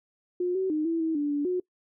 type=tone with pitch steps; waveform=sine; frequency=357.8 / 378.6 / 307.2 / 330.7 / 322.3 / 291.7 / 289.3 / 363.1 Hz; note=F4 / F#4 / D#4 / E4 / E4 / D4 / D4 / F#4; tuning=+42 / +40 / -22 / +6 / -39 / -12 / -26 / -33 cents; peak=-24 dBFS; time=0.4-1.6 s; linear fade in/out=5 ms; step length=150 ms; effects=noise-tail reverb RT60 0.1 s tail -23 dB re dry